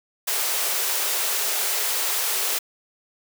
white high-pass noise, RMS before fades -24 dBFS, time 0.27-2.59 s, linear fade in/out 10 ms, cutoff 360 Hz, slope 96 dB/octave, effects none

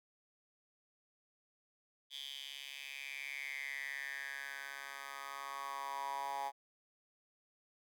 10% pulse tone with high-pass filter sweep, 138.59 Hz, C#3, in tune, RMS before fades -44 dBFS, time 2.1-6.52 s, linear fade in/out 50 ms, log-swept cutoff 3300 to 850 Hz, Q 7.3, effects none

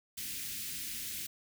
white band-stop noise, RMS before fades -40 dBFS, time 0.17-1.27 s, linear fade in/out 10 ms, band 310 to 1900 Hz, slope 24 dB/octave, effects none

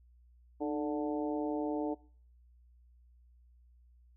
harmonic tone with a mistuned harmonic, 146.83 Hz, D3, in tune, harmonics 2 / 3 / 4 / 5 / 6, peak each -34 / -38 / -40 / -42 / -44 dBFS, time 0.6-1.95 s, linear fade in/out 20 ms, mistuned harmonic 2, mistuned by +58 cents, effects noise-tail reverb RT60 0.5 s tail -23 dB re dry + added 60 Hz sine -59 dBFS peak until 4.16 s

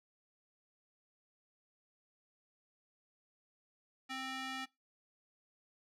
square tone with band-pass filter, 263 Hz, C4, 9 cents sharp, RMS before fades -42 dBFS, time 4.09-4.66 s, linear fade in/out 20 ms, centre 2400 Hz, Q 0.87, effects noise-tail reverb RT60 0.2 s tail -21 dB re dry

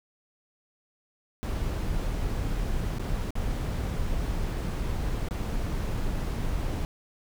brown noise with dropouts, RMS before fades -29 dBFS, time 1.43-6.85 s, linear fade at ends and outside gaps 0 ms, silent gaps 2.985-2.995 / 3.306-3.354 / 5.286-5.309 s, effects none

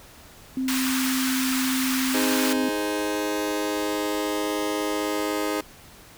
sine tone, 261.1 Hz, C4, 3 cents flat, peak -23 dBFS, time 0.57-2.69 s, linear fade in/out 2 ms
pink high-pass noise, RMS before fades -28 dBFS, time 0.68-2.53 s, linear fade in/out 2 ms, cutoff 1100 Hz, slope 24 dB/octave
sawtooth chord, Ab major, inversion second, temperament just, 311.5 / 415.3 / 519.1 Hz, Eb4 / Ab4 / C5, +2 / 0 / -14 cents, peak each -23 / -25 / -27 dBFS, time 2.14-5.61 s, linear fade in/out 5 ms
effects pink hiss -48 dBFS RMS until 6.17 s

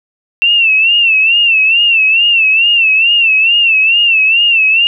sine tone with vibrato, 2697 Hz, E7, 39 cents sharp, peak -6 dBFS, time 0.42-4.87 s, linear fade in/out 0 ms, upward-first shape sine, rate 2.3 Hz, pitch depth 97 cents each way, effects none

